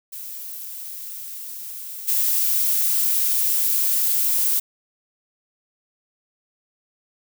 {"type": "noise with level steps", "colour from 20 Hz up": "violet", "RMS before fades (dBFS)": [-34, -20], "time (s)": [0.12, 4.6], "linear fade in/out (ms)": 10, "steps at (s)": 2.07, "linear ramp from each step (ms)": 20, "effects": []}